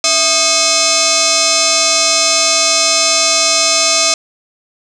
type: tone with frequency modulation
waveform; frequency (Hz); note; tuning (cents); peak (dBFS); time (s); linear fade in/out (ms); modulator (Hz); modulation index
sine; 659.3; E5; 0; -9; 0.04-4.14; 2; 948; 7.2
effects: 7-bit